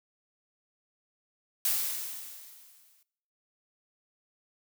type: noise with exponential decay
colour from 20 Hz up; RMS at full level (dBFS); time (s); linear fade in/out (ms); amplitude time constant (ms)
blue; -26; 1.65-3.03; 2; 300
effects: noise-tail reverb RT60 0.8 s tail -22 dB re dry